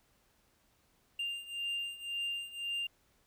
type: beating tone pair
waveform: triangle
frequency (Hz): 2794 / 2795.9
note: F7 / F7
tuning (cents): 0 / +1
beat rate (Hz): 1.9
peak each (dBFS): -39 / -36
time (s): 1.19-2.87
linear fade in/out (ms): 5
effects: pink hiss -71 dBFS RMS until 3.26 s